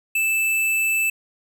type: tone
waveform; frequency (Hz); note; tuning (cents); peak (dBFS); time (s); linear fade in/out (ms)
square; 2637; E7; 0; -19; 0.15-1.1; 5
effects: none